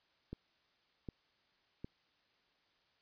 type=click train; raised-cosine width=3 ms; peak=-30 dBFS; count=3; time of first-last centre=0.33-1.845 s; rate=1.32 Hz; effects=white hiss -74 dBFS RMS until 3.01 s + resampled to 11025 Hz